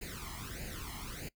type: noise with flanger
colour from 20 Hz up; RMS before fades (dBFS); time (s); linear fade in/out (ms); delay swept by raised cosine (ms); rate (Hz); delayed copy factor
pink; -43; 0.01-1.29; 10; 0.43 to 0.98; 1.6; +0.8
effects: noise-tail reverb RT60 0.1 s tail -21 dB re dry